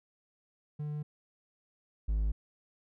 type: tone pair in turn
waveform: triangle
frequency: 149.3 / 52.63 Hz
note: D3 / G#1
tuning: +29 / +24 cents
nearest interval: octave + tritone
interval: 1805 cents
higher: first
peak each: -32 / -25 dBFS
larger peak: second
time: 0.79-1.03 / 2.08-2.32 s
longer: neither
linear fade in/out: 10 ms
effects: none